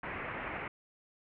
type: low-pass noise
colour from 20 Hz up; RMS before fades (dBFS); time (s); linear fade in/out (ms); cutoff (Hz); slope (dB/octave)
white; -40; 0.03-0.68; 5; 2400; 48
effects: none